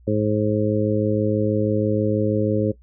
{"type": "harmonic tone", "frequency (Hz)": 106.2, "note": "G#2", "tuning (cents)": 39, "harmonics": [1, 2, 3, 4, 5], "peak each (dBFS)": [-24, -24, -24, -24, -24], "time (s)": [0.07, 2.72], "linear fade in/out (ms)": 10, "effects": ["noise-tail reverb RT60 0.1 s tail -17 dB re dry", "added 60 Hz sine -47 dBFS peak until 2.82 s"]}